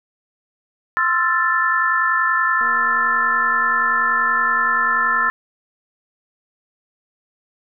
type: chord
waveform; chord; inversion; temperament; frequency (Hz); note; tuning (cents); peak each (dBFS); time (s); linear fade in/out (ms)
sine; F major seventh; second; equal with one note detuned; 1046.5 / 1318.5 / 1369 / 1760; C6 / E6 / F6 / A6; 0 / 0 / -35 / 0; -22 / -21 / -23 / -18; 0.97-5.3; 0
type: click train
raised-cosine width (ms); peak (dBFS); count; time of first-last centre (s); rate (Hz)
1; -25; 633; 2.61-5.288; 236
effects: none